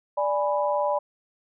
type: chord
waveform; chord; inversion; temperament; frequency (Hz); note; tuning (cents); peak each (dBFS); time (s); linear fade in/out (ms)
sine; G# diminished; second; equal; 587.3 / 830.6 / 987.8; D5 / G#5 / B5; 0 / 0 / 0; -24 / -28 / -27; 0.17-0.99; 10
effects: none